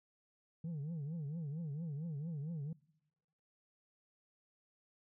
sine tone with vibrato, 154.6 Hz, D#3, 11 cents flat, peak -36 dBFS, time 0.64-2.73 s, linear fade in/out 5 ms, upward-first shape triangle, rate 4.4 Hz, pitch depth 220 cents each way, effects noise-tail reverb RT60 1.0 s tail -26 dB re dry + tanh soft clip ceiling -38 dBFS

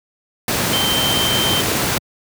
sine tone in noise, 3119 Hz, G7, 9 cents flat, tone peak -18 dBFS, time 0.73-1.61 s, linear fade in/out 2 ms, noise pink, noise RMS -18 dBFS, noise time 0.48-1.98 s, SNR -3 dB, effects high-pass 100 Hz 12 dB/octave

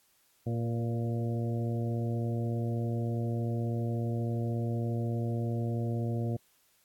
harmonic tone with a mistuned harmonic, 116.54 Hz, A#2, in tune, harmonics 1 / 2 / 3 / 4 / 5 / 6, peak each -30 / -36 / -40 / -42 / -44 / -46 dBFS, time 0.46-6.37 s, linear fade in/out 10 ms, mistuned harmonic 4, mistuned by +27 cents, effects white hiss -68 dBFS RMS until 6.84 s + AAC 64 kbps

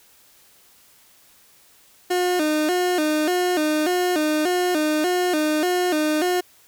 30% pulse tone with vibrato, 331.8 Hz, E4, 11 cents sharp, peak -16 dBFS, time 2.1-6.41 s, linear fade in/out 10 ms, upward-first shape square, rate 1.7 Hz, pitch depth 140 cents each way, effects white hiss -54 dBFS RMS until 6.67 s

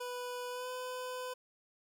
25% pulse tone with pitch glide, 493.9 to 504.6 Hz, B4 to B4, 0 to +37 cents, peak -35 dBFS, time 0-1.34 s, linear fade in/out 10 ms, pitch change +37 cents, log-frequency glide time 0.5-0.69 s, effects 12-bit

